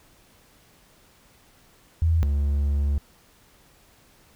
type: tone pair in turn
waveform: sine / triangle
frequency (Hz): 82 / 71.32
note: E2 / C#2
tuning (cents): -9 / +50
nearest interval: major second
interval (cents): 241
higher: first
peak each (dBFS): -17 / -18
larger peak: first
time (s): 2.02-2.23 / 2.23-2.98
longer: second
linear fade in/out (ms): 0
effects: pink hiss -57 dBFS RMS until 4.35 s